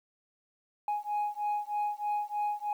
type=beating tone pair; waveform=sine; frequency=830.6 / 833.8 Hz; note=G#5 / G#5; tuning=0 / +7 cents; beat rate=3.2 Hz; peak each=-31 dBFS; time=0.88-2.73 s; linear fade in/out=2 ms; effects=tanh soft clip ceiling -26 dBFS + 10-bit